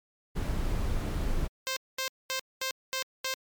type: noise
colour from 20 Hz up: brown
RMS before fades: -29 dBFS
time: 0.35-1.48 s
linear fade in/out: 20 ms
type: tone bursts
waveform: 5% pulse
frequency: 525 Hz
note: C5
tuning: 6 cents sharp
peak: -18 dBFS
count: 6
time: 1.67-3.34 s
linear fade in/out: 0 ms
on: 95 ms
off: 220 ms
effects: MP3 96 kbps